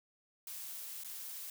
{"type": "noise with dropouts", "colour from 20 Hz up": "blue", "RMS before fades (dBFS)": -45, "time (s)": [0.47, 1.5], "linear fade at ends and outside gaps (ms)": 2, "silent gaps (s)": [1.037, 1.045], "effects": []}